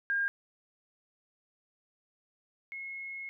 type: tone pair in turn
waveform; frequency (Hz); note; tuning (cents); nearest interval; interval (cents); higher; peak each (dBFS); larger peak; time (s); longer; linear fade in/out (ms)
sine; 1612 / 2170; G6 / C#7; +48 / -37; perfect fourth; 515; second; -27 / -38; first; 0.1-0.28 / 2.72-3.29; second; 0
effects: none